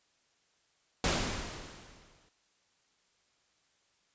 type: noise with exponential decay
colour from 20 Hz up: pink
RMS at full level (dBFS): -27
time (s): 1.04-2.29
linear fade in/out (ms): 2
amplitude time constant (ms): 270
effects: white hiss -72 dBFS RMS until 4.14 s + resampled to 16000 Hz